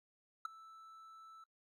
triangle tone with ADSR envelope, 1318.5 Hz, E6, in tune, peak -31 dBFS, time 0.45-1.44 s, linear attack 4 ms, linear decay 8 ms, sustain -21 dB, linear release 4 ms, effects noise-tail reverb RT60 0.1 s tail -17 dB re dry

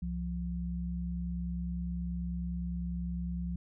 sine tone pair together, 65.41 / 174.96 Hz, C2 / F3, 0 / +3 cents, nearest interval octave + perfect fourth, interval 1703 cents, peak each -36 / -35 dBFS, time 0.02-3.56 s, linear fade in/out 5 ms, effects none

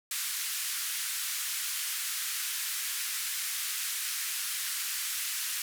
white band-pass noise, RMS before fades -34 dBFS, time 0.11-5.62 s, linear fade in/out 2 ms, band 1400 to 14000 Hz, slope 24 dB/octave, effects none

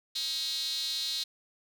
sawtooth tone with high-pass filter, 316.6 Hz, D#4, 30 cents sharp, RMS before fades -33 dBFS, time 0.15-1.24 s, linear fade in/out 10 ms, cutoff 4000 Hz, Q 8.5, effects none

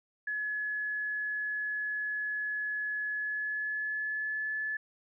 sine tone with pitch glide, 1700 to 1727.7 Hz, G#6 to A6, +40 to -32 cents, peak -31 dBFS, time 0.27-4.77 s, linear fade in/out 5 ms, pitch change +28 cents, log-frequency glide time 3.08-4.55 s, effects none

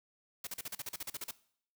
white noise bursts, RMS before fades -40 dBFS, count 13, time 0.44-1.311 s, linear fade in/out 5 ms, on 31 ms, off 39 ms, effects noise-tail reverb RT60 0.6 s tail -19 dB re dry

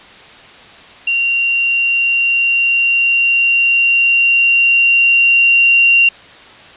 sine tone with level ramp, 2763 Hz, F7, 19 cents flat, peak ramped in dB -12 to -6 dBFS, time 1.07-6.09 s, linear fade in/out 5 ms, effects white hiss -38 dBFS RMS until 6.76 s + resampled to 8000 Hz

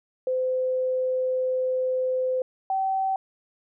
sine tone pair in turn, 513 / 768.6 Hz, C5 / G5, -34 / -34 cents, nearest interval perfect fifth, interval 700 cents, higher second, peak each -22 dBFS, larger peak neither, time 0.27-2.42 / 2.7-3.16 s, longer first, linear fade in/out 2 ms, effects none

